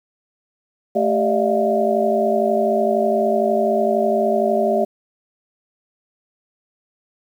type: tone cluster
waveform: sine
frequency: 219.9 / 393.6 / 593 / 646 / 697 Hz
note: A3 / G4 / D5 / E5 / F5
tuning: -1 / +7 / +17 / -35 / -4 cents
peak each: -23 / -21 / -20 / -22 / -22 dBFS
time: 0.95-4.85 s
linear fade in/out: 10 ms
effects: 8-bit